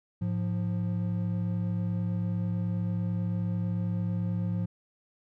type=tone pair together; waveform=triangle; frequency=106.9 / 176 Hz; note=A2 / F3; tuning=-49 / +14 cents; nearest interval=major sixth; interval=863 cents; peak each=-28 dBFS; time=0.21-4.66 s; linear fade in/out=10 ms; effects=none